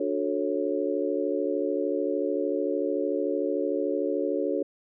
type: chord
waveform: sine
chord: D major seventh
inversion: none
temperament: just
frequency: 293.7 / 367.1 / 440.5 / 550.6 Hz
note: D4 / F#4 / A4 / C#5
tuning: 0 / -14 / +2 / -12 cents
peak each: -30 dBFS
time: 0-4.63 s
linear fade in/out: 5 ms
effects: none